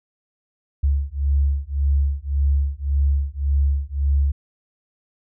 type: beating tone pair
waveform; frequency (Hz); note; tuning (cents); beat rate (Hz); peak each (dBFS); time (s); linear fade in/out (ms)
sine; 69.3 / 71.1; C#2 / C#2; 0 / +45; 1.8; -20; 0.83-4.32; 10
effects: none